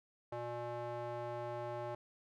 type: tone with band-pass filter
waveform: square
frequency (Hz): 120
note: B2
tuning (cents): -49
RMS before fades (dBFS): -42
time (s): 0.32-1.95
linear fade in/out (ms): 5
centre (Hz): 700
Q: 1.8
effects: none